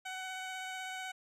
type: tone with vibrato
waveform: 15% pulse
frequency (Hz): 750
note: F#5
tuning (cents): +23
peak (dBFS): -33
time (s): 0.05-1.12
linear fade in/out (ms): 10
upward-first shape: sine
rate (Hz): 16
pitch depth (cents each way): 12
effects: low-pass 9000 Hz 12 dB/octave